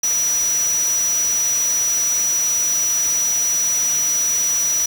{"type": "tone in noise", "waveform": "sine", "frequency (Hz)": 5860, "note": "F#8", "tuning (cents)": -18, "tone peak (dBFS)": -16, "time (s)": [0.03, 4.86], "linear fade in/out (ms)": 5, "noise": "white", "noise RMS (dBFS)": -28, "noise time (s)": [0.03, 4.86], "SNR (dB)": 9, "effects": []}